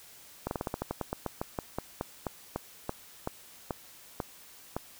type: slowing click train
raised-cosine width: 1 ms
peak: -17 dBFS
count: 22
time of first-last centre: 0.47-4.766 s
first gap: 41 ms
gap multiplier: 1.14
effects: white hiss -53 dBFS RMS until 4.99 s